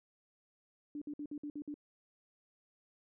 sine tone bursts, 293.7 Hz, D4, in tune, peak -39 dBFS, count 7, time 0.95-1.742 s, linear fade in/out 2 ms, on 66 ms, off 55 ms, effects none

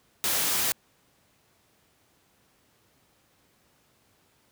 white noise, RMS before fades -26 dBFS, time 0.24-0.72 s, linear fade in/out 0 ms, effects pink hiss -65 dBFS RMS until 4.51 s + high-pass 80 Hz 12 dB/octave

